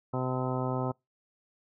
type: harmonic tone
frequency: 128.4 Hz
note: C3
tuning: 32 cents flat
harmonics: 1 / 2 / 3 / 4 / 5 / 6 / 7 / 8 / 10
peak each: -32 / -35 / -37 / -38 / -39 / -40 / -40 / -41 / -42 dBFS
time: 0.13-0.92 s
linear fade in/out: 10 ms
effects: noise-tail reverb RT60 0.2 s tail -26 dB re dry